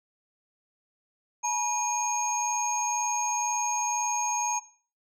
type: tone cluster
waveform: sine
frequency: 851 / 953 / 2454 / 6530 Hz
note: G#5 / A#5 / D#7 / G#8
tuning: +42 / +38 / -25 / -30 cents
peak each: -32 / -28 / -36 / -28 dBFS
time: 1.43-4.6 s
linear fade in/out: 20 ms
effects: noise-tail reverb RT60 0.4 s tail -18 dB re dry + tanh soft clip ceiling -18 dBFS